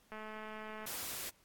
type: click train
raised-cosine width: 0.5 ms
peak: -32 dBFS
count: 160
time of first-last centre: 0.12-0.856 s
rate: 216 Hz
type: noise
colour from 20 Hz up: white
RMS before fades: -42 dBFS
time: 0.86-1.3 s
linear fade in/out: 10 ms
effects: pink hiss -69 dBFS RMS until 1.44 s + AAC 64 kbps